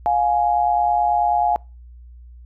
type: tone pair together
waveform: sine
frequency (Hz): 706.7 / 836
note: F5 / G#5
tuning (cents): +20 / +11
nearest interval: minor third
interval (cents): 291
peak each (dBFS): -18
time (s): 0.06-1.56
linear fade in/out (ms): 0
effects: noise-tail reverb RT60 0.3 s tail -26 dB re dry + added 60 Hz sine -39 dBFS peak until 2.45 s